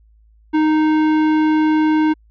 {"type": "tone with tanh clipping", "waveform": "sine", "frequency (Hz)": 310, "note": "D#4", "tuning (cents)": -6, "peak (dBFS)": -14, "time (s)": [0.53, 2.14], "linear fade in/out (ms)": 20, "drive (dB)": 15, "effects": ["added 54 Hz sine -48 dBFS peak until 2.3 s"]}